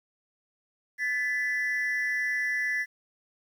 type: ring-modulated tone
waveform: triangle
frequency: 1864.7 Hz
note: A#6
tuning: in tune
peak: -20 dBFS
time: 0.98-2.86 s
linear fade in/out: 50 ms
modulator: 129 Hz
effects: tanh soft clip ceiling -20 dBFS + 10-bit